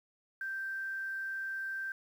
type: tone with quantisation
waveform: sine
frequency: 1567 Hz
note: G6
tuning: 1 cent flat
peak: -35 dBFS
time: 0.41-1.92 s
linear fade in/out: 2 ms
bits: 10
effects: none